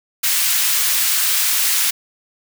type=high-pass noise; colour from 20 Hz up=white; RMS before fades=-17 dBFS; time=0.23-1.91 s; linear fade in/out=10 ms; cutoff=1500 Hz; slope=12 dB/octave; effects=none